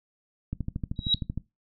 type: click train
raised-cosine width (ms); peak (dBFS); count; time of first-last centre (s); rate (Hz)
5; -18; 12; 0.53-1.376; 13
type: tone with exponential growth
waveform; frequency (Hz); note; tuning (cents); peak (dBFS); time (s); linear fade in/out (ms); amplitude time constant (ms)
sine; 3858; B7; -41; -16; 0.96-1.14; 1; 37
effects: noise-tail reverb RT60 0.2 s tail -19 dB re dry